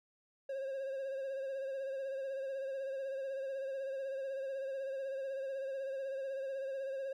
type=tone with vibrato; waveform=triangle; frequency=539 Hz; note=C#5; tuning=49 cents flat; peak=-35 dBFS; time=0.49-7.13 s; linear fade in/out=5 ms; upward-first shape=sine; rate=16 Hz; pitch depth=41 cents each way; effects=none